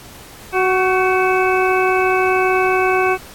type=harmonic tone with a mistuned harmonic; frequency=372.5 Hz; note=F#4; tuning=12 cents sharp; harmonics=1 / 2 / 3 / 4 / 6 / 7; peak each=-16 / -19 / -21 / -22 / -24 / -24 dBFS; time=0.52-3.18 s; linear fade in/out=50 ms; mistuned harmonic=4; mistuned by=+37 cents; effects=pink hiss -39 dBFS RMS until 3.34 s + AAC 64 kbps